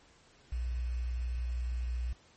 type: tone with quantisation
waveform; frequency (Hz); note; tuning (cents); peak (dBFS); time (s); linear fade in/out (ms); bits
sine; 60.7; B1; -29; -31; 0.52-2.13; 5; 9
effects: pink hiss -62 dBFS RMS until 2.36 s + MP3 32 kbps